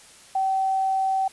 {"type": "tone", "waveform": "sine", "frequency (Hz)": 768, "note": "G5", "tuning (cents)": -36, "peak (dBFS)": -20, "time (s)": [0.35, 1.28], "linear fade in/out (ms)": 5, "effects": ["white hiss -49 dBFS RMS until 1.32 s", "resampled to 24000 Hz"]}